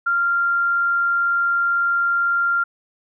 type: tone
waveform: sine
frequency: 1389 Hz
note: F6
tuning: 10 cents flat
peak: -16 dBFS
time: 0.06-2.64 s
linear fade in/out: 10 ms
effects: none